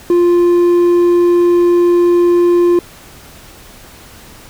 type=tone with hard clipping; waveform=sine; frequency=349.2 Hz; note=F4; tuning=in tune; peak=-8 dBFS; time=0.1-2.79 s; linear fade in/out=2 ms; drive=3 dB; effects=pink hiss -38 dBFS RMS until 4.49 s